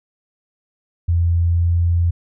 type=tone with pitch glide; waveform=sine; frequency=85.2 to 85.74 Hz; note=F2 to F2; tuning=-42 to -31 cents; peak=-13 dBFS; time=1.08-2.11 s; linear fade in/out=10 ms; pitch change=+11 cents; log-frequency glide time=1.39-1.75 s; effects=none